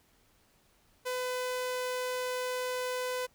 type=tone; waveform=sawtooth; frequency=503 Hz; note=B4; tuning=32 cents sharp; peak=-28 dBFS; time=1.05-3.27 s; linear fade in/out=20 ms; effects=pink hiss -67 dBFS RMS until 3.34 s